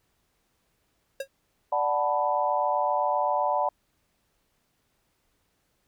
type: tone with exponential decay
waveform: square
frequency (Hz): 543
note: C#5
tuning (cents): -36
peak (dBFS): -27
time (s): 1.2-1.28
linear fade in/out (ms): 5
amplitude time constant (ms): 16
type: chord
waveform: sine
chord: B minor seventh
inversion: first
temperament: equal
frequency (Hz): 587.3 / 740 / 880 / 987.8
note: D5 / F#5 / A5 / B5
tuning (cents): 0 / 0 / 0 / 0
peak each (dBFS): -28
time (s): 1.72-3.69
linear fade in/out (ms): 5
effects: pink hiss -72 dBFS RMS until 5.87 s